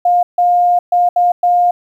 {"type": "tone bursts at uneven times", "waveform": "sine", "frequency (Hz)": 708, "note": "F5", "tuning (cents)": 23, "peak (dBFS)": -8, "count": 5, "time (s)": [[0.05, 0.23], [0.38, 0.79], [0.92, 1.09], [1.16, 1.32], [1.43, 1.71]], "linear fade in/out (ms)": 5, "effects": ["8-bit"]}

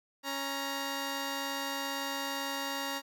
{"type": "tone pair together", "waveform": "10% pulse", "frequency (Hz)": [276.9, 938], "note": ["C#4", "A#5"], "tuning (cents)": [-2, 11], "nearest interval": "octave + major sixth", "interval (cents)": 2113, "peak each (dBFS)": -28, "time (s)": [0.23, 3.02], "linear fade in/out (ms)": 50, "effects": []}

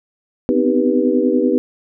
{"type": "tone cluster", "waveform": "sine", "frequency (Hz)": [250.1, 260.4, 311.9, 392.3, 487.2], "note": ["B3", "C4", "D#4", "G4", "B4"], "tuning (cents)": [22, -8, 4, 1, -24], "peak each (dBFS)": -19, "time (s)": [0.49, 1.58], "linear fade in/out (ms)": 0, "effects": []}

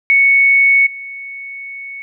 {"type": "tone with level steps", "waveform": "sine", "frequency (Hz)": 2217, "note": "C#7", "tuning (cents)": 0, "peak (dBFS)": [-7, -26], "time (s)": [0.1, 2.02], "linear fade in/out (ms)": 0, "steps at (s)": 0.86, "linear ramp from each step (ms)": 10, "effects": []}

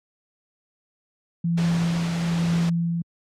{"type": "tone with tremolo", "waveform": "sine", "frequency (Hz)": 169.2, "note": "E3", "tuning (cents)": 45, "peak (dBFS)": -18, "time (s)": [1.44, 3.02], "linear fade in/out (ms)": 5, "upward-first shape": "triangle", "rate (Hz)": 1.1, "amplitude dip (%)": 45}
{"type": "noise", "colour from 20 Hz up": "pink", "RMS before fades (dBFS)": -32, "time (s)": [1.57, 2.7], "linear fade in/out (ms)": 10}
{"effects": ["high-pass 80 Hz 12 dB/octave", "low-pass 6000 Hz 12 dB/octave"]}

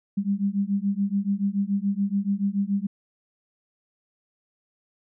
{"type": "beating tone pair", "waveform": "sine", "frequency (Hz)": [196, 203], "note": ["G3", "G#3"], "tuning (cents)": [0, -39], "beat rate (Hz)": 7, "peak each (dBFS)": -25, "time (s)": [0.17, 2.87], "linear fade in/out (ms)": 10, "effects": []}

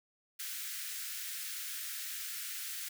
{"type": "high-pass noise", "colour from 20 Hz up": "white", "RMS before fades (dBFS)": -41, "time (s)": [0.39, 2.89], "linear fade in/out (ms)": 10, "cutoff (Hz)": 1400, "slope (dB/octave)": 48, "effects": []}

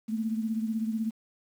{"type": "beating tone pair", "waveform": "sine", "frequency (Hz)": [220, 236], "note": ["A3", "A#3"], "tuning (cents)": [0, 22], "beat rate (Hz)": 16, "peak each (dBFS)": [-28, -35], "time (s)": [0.08, 1.11], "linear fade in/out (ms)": 20, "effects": ["9-bit"]}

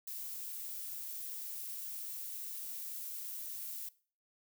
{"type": "noise", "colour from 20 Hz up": "violet", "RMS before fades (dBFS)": -43, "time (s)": [0.07, 3.89], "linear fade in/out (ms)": 5, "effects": ["noise-tail reverb RT60 0.4 s tail -19 dB re dry"]}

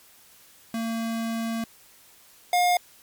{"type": "tone pair in turn", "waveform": "square", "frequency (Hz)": [227.5, 712.7], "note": ["A#3", "F5"], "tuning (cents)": [-42, 35], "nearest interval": "octave + minor sixth", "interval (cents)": 1977, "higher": "second", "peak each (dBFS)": [-27, -19], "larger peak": "second", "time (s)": [[0.74, 1.64], [2.53, 2.77]], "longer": "first", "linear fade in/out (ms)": 2, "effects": ["white hiss -54 dBFS RMS until 3.02 s", "MP3 96 kbps"]}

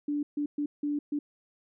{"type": "tone bursts at uneven times", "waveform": "sine", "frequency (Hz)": 292.3, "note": "D4", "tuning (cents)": -8, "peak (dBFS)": -27, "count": 5, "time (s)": [[0.08, 0.23], [0.37, 0.46], [0.58, 0.66], [0.83, 0.99], [1.12, 1.19]], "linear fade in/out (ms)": 5, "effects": []}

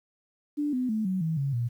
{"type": "tone with pitch steps", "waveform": "sine", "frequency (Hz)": [293.7, 252.7, 217.5, 187.17, 161.07, 138.61, 119.28], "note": ["D4", "B3", "A3", "F#3", "E3", "C#3", "A#2"], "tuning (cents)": [0, 40, -20, 20, -40, 0, 40], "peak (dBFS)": -25, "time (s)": [0.57, 1.69], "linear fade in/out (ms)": 20, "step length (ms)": 160, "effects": ["10-bit"]}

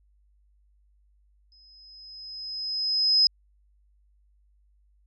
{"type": "tone with exponential growth", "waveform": "sine", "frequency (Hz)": 5080, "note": "D#8", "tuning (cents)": 35, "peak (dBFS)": -15, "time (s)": [1.52, 3.27], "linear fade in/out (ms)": 1, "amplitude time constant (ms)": 380, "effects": ["added 50 Hz sine -60 dBFS peak until 5.06 s"]}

